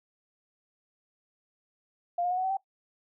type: tone with pitch steps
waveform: sine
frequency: 698.5 / 713.6 / 729 / 744.8 / 760.8 / 777.3 Hz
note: F5 / F5 / F#5 / F#5 / F#5 / G5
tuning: 0 / +37 / -26 / +11 / +48 / -15 cents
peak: -26 dBFS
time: 2.18-2.57 s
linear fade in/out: 5 ms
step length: 65 ms
effects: noise-tail reverb RT60 0.1 s tail -18 dB re dry